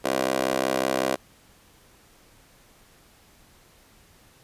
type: tone with high-pass filter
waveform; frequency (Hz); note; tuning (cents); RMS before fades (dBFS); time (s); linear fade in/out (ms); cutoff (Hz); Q
15% pulse; 65.41; C2; 0; -25; 0.04-1.16; 10; 440; 2.7
effects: pink hiss -56 dBFS RMS until 4.43 s + resampled to 32000 Hz